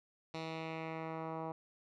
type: tone with low-pass filter sweep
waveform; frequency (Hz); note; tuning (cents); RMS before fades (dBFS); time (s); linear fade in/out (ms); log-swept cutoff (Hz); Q
10% pulse; 161.2; E3; -38; -42; 0.34-1.52; 2; 4300 to 980; 1.7
effects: none